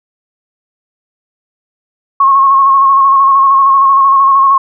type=tone with vibrato; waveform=sine; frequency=1089 Hz; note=C#6; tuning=31 cents flat; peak=-4 dBFS; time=2.2-4.58 s; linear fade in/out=5 ms; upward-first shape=square; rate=13 Hz; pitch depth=28 cents each way; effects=none